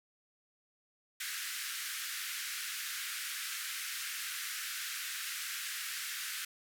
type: band-pass noise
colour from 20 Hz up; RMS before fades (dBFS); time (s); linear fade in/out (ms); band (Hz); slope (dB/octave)
pink; -40; 1.2-6.45; 5; 1400 to 16000; 48
effects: none